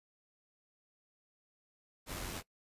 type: noise with amplitude modulation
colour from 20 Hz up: pink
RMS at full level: -40 dBFS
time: 2.06-2.43 s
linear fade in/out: 50 ms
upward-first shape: sine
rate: 92.2 Hz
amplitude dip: 40%
effects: noise-tail reverb RT60 0.1 s tail -21 dB re dry + resampled to 32000 Hz